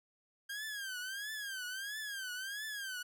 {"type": "tone with vibrato", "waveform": "sawtooth", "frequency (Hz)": 1600, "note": "G6", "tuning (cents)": 35, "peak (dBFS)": -36, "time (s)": [0.49, 3.03], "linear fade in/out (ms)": 10, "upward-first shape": "triangle", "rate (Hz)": 1.5, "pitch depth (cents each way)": 170, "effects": []}